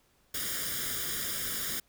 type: noise with comb filter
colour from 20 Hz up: white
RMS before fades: -34 dBFS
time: 0.34-1.8 s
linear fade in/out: 5 ms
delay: 0.58 ms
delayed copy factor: +0.8
effects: pink hiss -68 dBFS RMS until 1.88 s